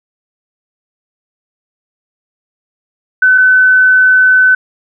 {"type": "tone pair in turn", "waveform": "sine", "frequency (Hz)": [1512, 1512], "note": ["F#6", "F#6"], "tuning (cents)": [37, 37], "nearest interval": "unison", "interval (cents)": 0, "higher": "neither", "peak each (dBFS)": -4, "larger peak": "neither", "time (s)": [[3.22, 3.38], [3.38, 4.55]], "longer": "second", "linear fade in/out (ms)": 5, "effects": []}